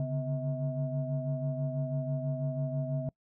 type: tone cluster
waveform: sine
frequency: 139.4 / 145.5 / 251.8 / 642 Hz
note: C#3 / D3 / B3 / E5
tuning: +10 / -16 / +34 / -46 cents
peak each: -31 / -36 / -40 / -37 dBFS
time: 0-3.09 s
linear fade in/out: 2 ms
effects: noise-tail reverb RT60 0.1 s tail -26 dB re dry + tanh soft clip ceiling -21 dBFS